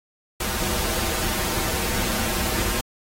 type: noise with comb filter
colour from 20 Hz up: pink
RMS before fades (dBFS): -25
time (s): 0.4-2.81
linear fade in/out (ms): 5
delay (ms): 7.1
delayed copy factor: -0.9
effects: AAC 48 kbps